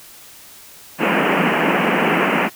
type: band-pass noise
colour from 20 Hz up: pink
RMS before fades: -17 dBFS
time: 0.98-2.5 s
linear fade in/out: 50 ms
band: 160 to 2900 Hz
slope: 96 dB/octave
effects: white hiss -42 dBFS RMS until 2.55 s

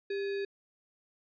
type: tone with sample-and-hold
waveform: sine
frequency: 397.5 Hz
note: G4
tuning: 24 cents sharp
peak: -31 dBFS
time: 0.1-0.45 s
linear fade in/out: 5 ms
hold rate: 2100 Hz
effects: resampled to 11025 Hz

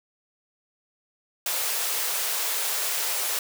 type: high-pass noise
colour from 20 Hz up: white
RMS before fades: -27 dBFS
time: 1.46-3.39 s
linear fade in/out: 2 ms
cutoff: 400 Hz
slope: 48 dB/octave
effects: none

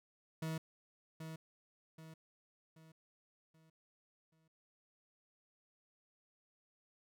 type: tone with echo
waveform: 40% pulse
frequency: 160.1 Hz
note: D#3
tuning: 50 cents sharp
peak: -37 dBFS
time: 0.42-0.58 s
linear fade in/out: 5 ms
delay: 780 ms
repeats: 5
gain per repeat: -7 dB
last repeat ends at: 4.48 s
effects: none

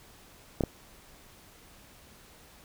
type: clicks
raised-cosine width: 2 ms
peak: -13 dBFS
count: 2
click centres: 0.608 / 0.637 s
effects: pink hiss -55 dBFS RMS until 2.64 s

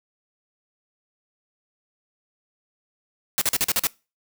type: noise bursts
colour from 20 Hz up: white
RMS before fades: -21 dBFS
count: 7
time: 3.38-3.87 s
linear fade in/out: 0 ms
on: 34 ms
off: 42 ms
effects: noise-tail reverb RT60 0.3 s tail -24 dB re dry

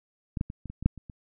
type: clicks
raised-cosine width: 5 ms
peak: -18 / -15 / -24 / -26 / -27 / -23 / -8 / -30 / -29 dBFS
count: 9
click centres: 0.372 / 0.411 / 0.501 / 0.657 / 0.7 / 0.826 / 0.86 / 0.977 / 1.098 s
effects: none

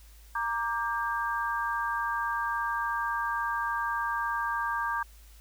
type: chord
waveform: sine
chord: G minor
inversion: first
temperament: equal with one note detuned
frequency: 932.3 / 1174.7 / 1598.2 Hz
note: Bb5 / D6 / G6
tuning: 0 / 0 / +33 cents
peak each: -32 dBFS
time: 0.35-5.03 s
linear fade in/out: 5 ms
effects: added 53 Hz sine -50 dBFS peak until 5.4 s + white hiss -59 dBFS RMS until 5.4 s

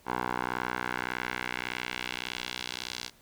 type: tone with band-pass filter sweep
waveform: 10% pulse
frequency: 61.74 Hz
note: B1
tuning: in tune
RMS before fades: -35 dBFS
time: 0.05-3.11 s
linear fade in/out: 50 ms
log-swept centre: 980 to 4600 Hz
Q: 1.5
effects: pink hiss -60 dBFS RMS until 3.21 s

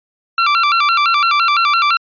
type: tone with vibrato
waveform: sawtooth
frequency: 1262 Hz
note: D#6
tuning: 24 cents sharp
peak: -7 dBFS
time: 0.38-1.97 s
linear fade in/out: 2 ms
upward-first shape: square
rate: 5.9 Hz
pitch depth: 130 cents each way
effects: resampled to 11025 Hz

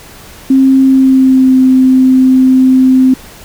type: tone with pitch glide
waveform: sine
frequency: 266.3 to 259.6 Hz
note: C4 to C4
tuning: +31 to -13 cents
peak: -3 dBFS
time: 0.5-3.14 s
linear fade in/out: 5 ms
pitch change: -44 cents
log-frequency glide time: 0.83-1.57 s
effects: pink hiss -34 dBFS RMS until 3.44 s

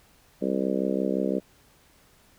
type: harmonic tone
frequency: 65.8 Hz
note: C2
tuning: 10 cents sharp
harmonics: 3 / 4 / 5 / 6 / 7 / 8 / 9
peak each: -29 / -30 / -31 / -32 / -32 / -33 / -34 dBFS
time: 0.41-1.4 s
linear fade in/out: 20 ms
effects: pink hiss -59 dBFS RMS until 2.38 s

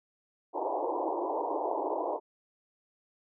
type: band-pass noise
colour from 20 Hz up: white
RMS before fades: -32 dBFS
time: 0.53-2.2 s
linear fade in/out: 50 ms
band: 300 to 1000 Hz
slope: 96 dB/octave
effects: none

